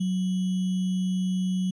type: tone with sample-and-hold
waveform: sine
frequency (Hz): 185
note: F#3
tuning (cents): 0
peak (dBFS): -23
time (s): 0-1.71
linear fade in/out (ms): 10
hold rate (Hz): 3150
effects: resampled to 22050 Hz